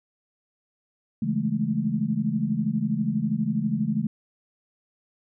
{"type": "chord", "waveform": "sine", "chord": "A major seventh", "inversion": "first", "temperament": "equal", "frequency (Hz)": [138.59, 164.81, 207.7, 220], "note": ["C#3", "E3", "G#3", "A3"], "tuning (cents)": [0, 0, 0, 0], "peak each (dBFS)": [-31, -30, -27, -26], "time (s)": [1.22, 4.07], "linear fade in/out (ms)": 5, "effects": []}